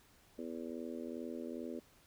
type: harmonic tone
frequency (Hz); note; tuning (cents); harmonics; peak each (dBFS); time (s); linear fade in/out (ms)
82.41; E2; 0; 3 / 4 / 5 / 6 / 7; -44 / -46 / -48 / -50 / -51; 0.38-1.8; 10
effects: pink hiss -66 dBFS RMS until 2.06 s